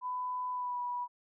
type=tone with pitch glide; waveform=sine; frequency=1000 to 978.3 Hz; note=B5 to B5; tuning=+21 to -17 cents; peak=-33 dBFS; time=0.01-1.08 s; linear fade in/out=50 ms; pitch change=-38 cents; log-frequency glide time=0.51-0.8 s; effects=none